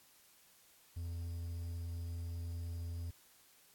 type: tone with quantisation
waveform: triangle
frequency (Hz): 85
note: F2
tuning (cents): -46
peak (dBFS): -37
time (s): 0.96-3.11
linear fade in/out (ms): 10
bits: 11
effects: white hiss -65 dBFS RMS until 3.74 s + AAC 64 kbps